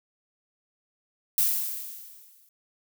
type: noise with exponential decay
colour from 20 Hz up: violet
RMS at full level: -21 dBFS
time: 1.38-2.49 s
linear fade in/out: 1 ms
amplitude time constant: 240 ms
effects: none